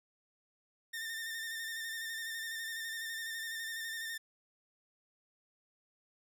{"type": "tone with vibrato", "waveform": "sawtooth", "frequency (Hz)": 1809, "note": "A6", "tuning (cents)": 48, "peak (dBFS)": -35, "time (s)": [0.93, 4.18], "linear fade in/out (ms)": 10, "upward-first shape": "square", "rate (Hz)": 12, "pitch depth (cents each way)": 26, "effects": []}